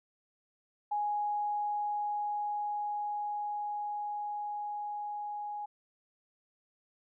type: tone with level ramp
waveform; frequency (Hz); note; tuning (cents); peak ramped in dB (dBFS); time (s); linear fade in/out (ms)
sine; 830.6; G#5; 0; -29 to -36; 0.91-5.66; 10
effects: none